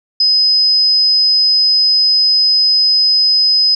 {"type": "tone", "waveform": "sine", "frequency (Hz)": 5040, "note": "D#8", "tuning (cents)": 21, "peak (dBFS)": -8, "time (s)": [0.2, 3.75], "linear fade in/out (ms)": 5, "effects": []}